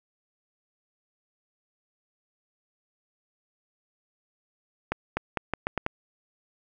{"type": "accelerating click train", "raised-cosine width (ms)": 0.5, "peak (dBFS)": -11, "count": 7, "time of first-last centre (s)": [4.92, 5.864], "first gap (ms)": 250, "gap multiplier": 0.81, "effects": []}